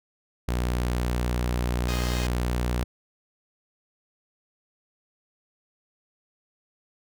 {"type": "tone", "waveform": "sawtooth", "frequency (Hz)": 60.7, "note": "B1", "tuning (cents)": -29, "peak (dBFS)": -20, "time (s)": [0.48, 2.84], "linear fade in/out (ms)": 5}
{"type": "chord", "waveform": "5% pulse", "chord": "Ab major", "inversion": "none", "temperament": "equal", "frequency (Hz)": [415.3, 523.3, 622.3], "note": ["Ab4", "C5", "Eb5"], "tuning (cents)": [0, 0, 0], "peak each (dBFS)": [-26, -27, -26], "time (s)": [1.88, 2.27], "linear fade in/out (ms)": 5}
{"effects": []}